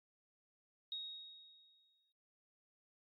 sine tone with exponential decay, 3761 Hz, A#7, 15 cents sharp, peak -39 dBFS, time 0.92-2.12 s, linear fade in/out 1 ms, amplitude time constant 260 ms, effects noise-tail reverb RT60 0.8 s tail -19 dB re dry + AAC 64 kbps

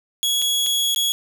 sawtooth tone with dropouts, 3343 Hz, G#7, 11 cents sharp, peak -15 dBFS, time 0.23-1.12 s, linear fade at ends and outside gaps 0 ms, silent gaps 0.418-0.422 / 0.663-0.667 / 0.947-0.961 s, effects 8-bit

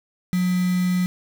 sine tone with quantisation, 180.9 Hz, F#3, 39 cents flat, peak -18 dBFS, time 0.33-1.06 s, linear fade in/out 0 ms, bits 5, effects none

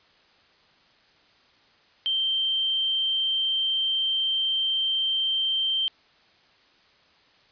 sine tone, 3136 Hz, G7, in tune, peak -22 dBFS, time 2.06-5.88 s, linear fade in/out 0 ms, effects white hiss -59 dBFS RMS until 7.51 s + resampled to 11025 Hz

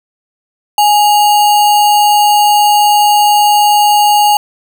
sine tone with sample-and-hold, 830.6 Hz, G#5, in tune, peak -5 dBFS, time 0.78-4.37 s, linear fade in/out 2 ms, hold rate 3675 Hz, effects none

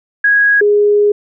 sine tone pair in turn, 1654 / 413.5 Hz, G#6 / G#4, -8 / -8 cents, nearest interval 2 octaves, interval 2400 cents, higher first, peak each -7 dBFS, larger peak neither, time 0.24-0.61 / 0.61-1.12 s, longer second, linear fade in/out 5 ms, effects none

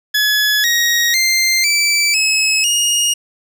20% pulse tone with pitch steps, 1700 / 1886.3 / 2093 / 2322 / 2577 / 2859 Hz, G#6 / A#6 / C7 / D7 / E7 / F7, +40 / +20 / 0 / -20 / -40 / +40 cents, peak -7 dBFS, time 0.14-3.14 s, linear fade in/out 10 ms, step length 500 ms, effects none

